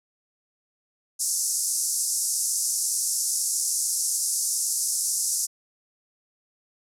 white band-pass noise, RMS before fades -26 dBFS, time 1.19-5.47 s, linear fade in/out 20 ms, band 5300 to 11000 Hz, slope 48 dB/octave, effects none

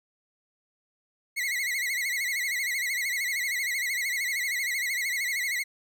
40% pulse tone with vibrato, 2064 Hz, C7, 24 cents flat, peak -26 dBFS, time 1.36-5.64 s, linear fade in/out 20 ms, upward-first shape sine, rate 13 Hz, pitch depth 120 cents each way, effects none

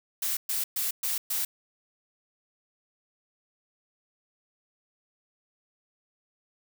blue noise bursts, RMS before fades -29 dBFS, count 5, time 0.22-1.45 s, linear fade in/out 5 ms, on 150 ms, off 120 ms, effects none

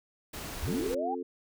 pink noise, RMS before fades -40 dBFS, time 0.33-0.95 s, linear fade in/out 10 ms
sine linear sweep, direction up, 43.98 to 830.6 Hz, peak -30 dBFS, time 0.62-1.15 s, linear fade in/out 10 ms
harmonic tone, 88.6 Hz, F2, 25 cents sharp, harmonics 3 / 4 / 5, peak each -37 / -38 / -37 dBFS, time 0.67-1.23 s, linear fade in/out 10 ms
effects none

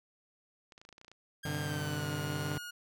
clicks, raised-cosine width 0.2 ms, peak -36 dBFS, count 11, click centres 0.722 / 0.779 / 0.815 / 0.851 / 0.89 / 0.927 / 0.981 / 1.014 / 1.047 / 1.081 / 1.116 s
sawtooth tone with pitch glide, 1614 to 1437.9 Hz, G#6 to F#6, -50 to -50 cents, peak -38 dBFS, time 1.43-2.71 s, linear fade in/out 10 ms, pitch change -200 cents, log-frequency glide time 1.6-2.07 s
sawtooth chord, G suspended fourth, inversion none, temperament equal with one note detuned, 98 / 130.81 / 149.57 Hz, G2 / C3 / D3, 0 / 0 / +32 cents, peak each -37 / -37 / -32 dBFS, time 1.45-2.58 s, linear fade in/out 5 ms
effects none

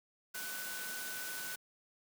sine tone in noise, 1500 Hz, F#6, 23 cents sharp, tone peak -44 dBFS, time 0.34-1.56 s, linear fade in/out 10 ms, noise white, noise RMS -43 dBFS, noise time 0.34-1.56 s, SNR -4 dB, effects high-pass 150 Hz 12 dB/octave

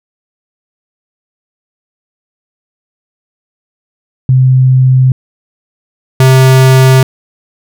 sine / square tone pair in turn, 129.6 / 131.18 Hz, C3 / C3, -16 / +5 cents, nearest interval unison, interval 21 cents, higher second, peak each -3 dBFS, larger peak neither, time 4.29-5.12 / 6.2-7.03 s, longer neither, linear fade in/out 2 ms, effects none

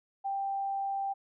sine tone, 787 Hz, G5, 7 cents sharp, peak -30 dBFS, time 0.24-1.14 s, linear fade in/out 20 ms, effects none

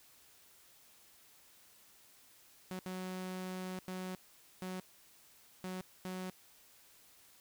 sawtooth tone bursts at uneven times, 185 Hz, F#3, in tune, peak -36 dBFS, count 6, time 2.71-2.79 / 2.86-3.79 / 3.88-4.15 / 4.62-4.8 / 5.64-5.81 / 6.05-6.3 s, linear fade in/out 0 ms, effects white hiss -63 dBFS RMS until 7.4 s

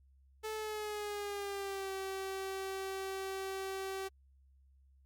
sawtooth tone with pitch glide, 434.6 to 385 Hz, A4 to G4, -21 to -31 cents, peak -34 dBFS, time 0.43-4.09 s, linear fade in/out 20 ms, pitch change -210 cents, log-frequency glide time 0.54-1.92 s, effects added 67 Hz sine -62 dBFS peak until 5.05 s + Opus 48 kbps

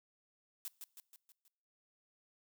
blue noise with echo, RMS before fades -43 dBFS, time 0.65-0.68 s, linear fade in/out 0 ms, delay 160 ms, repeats 5, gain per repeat -5 dB, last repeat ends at 1.48 s, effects noise-tail reverb RT60 0.8 s tail -23 dB re dry

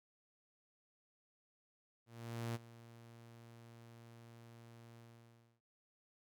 sawtooth tone with ADSR envelope, 116.54 Hz, A#2, in tune, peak -34 dBFS, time 2.06-5.61 s, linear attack 490 ms, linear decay 25 ms, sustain -18 dB, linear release 640 ms, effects none

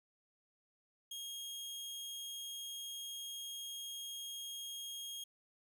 sawtooth tone, 3256 Hz, G#7, 35 cents flat, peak -40 dBFS, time 1.11-5.24 s, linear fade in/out 5 ms, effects none

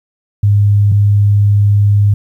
sine tone pair in turn, 102.3 / 102.3 Hz, G#2 / G#2, -26 / -26 cents, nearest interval unison, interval 0 cents, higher neither, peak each -6 dBFS, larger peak neither, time 0.43-0.92 / 0.92-2.14 s, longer second, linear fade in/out 5 ms, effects 8-bit

